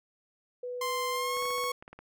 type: tone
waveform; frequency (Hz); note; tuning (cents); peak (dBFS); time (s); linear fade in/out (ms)
sine; 493.9; B4; 0; -34; 0.63-1.72; 5
type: tone with pitch glide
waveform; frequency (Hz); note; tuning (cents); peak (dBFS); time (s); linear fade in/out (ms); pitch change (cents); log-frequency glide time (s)
sawtooth; 1046.5 to 1103; C6 to C#6; 0 to -9; -27; 0.81-1.72; 5; +91; 1.11-1.45
type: clicks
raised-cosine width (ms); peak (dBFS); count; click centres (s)
0.5; -32; 10; 1.37 / 1.424 / 1.455 / 1.506 / 1.582 / 1.639 / 1.825 / 1.879 / 1.93 / 1.99
effects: none